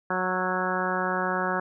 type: harmonic tone with a mistuned harmonic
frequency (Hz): 183.9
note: F#3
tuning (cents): -10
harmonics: 1 / 2 / 3 / 4 / 5 / 6 / 7 / 8 / 9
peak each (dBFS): -33 / -33 / -33 / -33 / -33 / -33 / -33 / -33 / -33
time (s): 0.1-1.6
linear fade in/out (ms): 5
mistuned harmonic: 7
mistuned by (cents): +31
effects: none